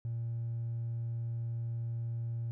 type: tone with hard clipping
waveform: sine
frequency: 116.54 Hz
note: A#2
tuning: in tune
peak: -34 dBFS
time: 0.05-2.51 s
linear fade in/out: 0 ms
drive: 1 dB
effects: none